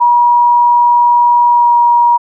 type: tone with pitch glide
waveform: sine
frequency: 960 to 953.4 Hz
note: B5 to A#5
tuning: -49 to +39 cents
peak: -5 dBFS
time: 0-2.18 s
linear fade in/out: 20 ms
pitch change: -12 cents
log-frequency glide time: 1.49-1.74 s
effects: none